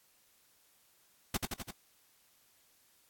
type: noise with echo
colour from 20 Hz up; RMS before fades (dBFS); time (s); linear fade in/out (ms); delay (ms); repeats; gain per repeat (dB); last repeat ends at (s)
pink; -31; 1.34-1.37; 5; 85; 4; -3; 1.71
effects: white hiss -68 dBFS RMS until 3.09 s + AAC 64 kbps